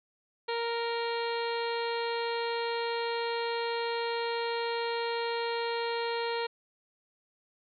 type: harmonic tone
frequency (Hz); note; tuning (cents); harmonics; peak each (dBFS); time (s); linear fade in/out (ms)
466.2; A#4; 0; 1 / 2 / 3 / 4 / 5 / 6 / 7 / 8 / 9; -32 / -35 / -42 / -42 / -43 / -45 / -46 / -47 / -42; 0.48-6.47; 10
effects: none